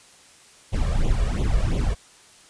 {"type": "noise with flanger", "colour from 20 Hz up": "brown", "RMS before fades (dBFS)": -21, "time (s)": [0.72, 1.95], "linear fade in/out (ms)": 20, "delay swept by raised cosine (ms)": [0.29, 1.79], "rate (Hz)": 2.9, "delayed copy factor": 0.85, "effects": ["white hiss -51 dBFS RMS until 2.49 s", "resampled to 22050 Hz"]}